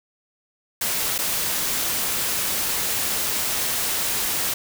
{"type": "noise with dropouts", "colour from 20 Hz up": "white", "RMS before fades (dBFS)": -24, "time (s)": [0.81, 4.54], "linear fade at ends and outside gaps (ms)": 5, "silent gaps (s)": [1.181, 1.187], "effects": []}